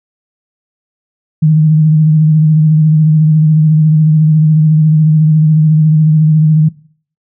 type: tone with vibrato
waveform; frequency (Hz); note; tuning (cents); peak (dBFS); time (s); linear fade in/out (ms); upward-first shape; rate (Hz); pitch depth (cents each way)
sine; 155.4; D#3; -2; -4; 1.42-6.69; 10; sine; 14; 35
effects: noise-tail reverb RT60 0.5 s tail -20 dB re dry